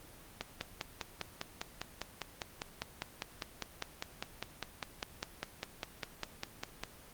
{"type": "click train", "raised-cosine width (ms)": 0.2, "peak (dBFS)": -18, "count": 33, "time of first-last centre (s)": [0.41, 6.836], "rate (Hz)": 4.98, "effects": ["pink hiss -55 dBFS RMS until 7.13 s", "Opus 24 kbps"]}